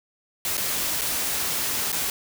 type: noise with dropouts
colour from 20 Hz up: white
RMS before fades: -26 dBFS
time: 0.45-2.1 s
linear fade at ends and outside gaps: 1 ms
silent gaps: 0.57-0.577 / 1.012-1.017 / 1.919-1.927 s
effects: none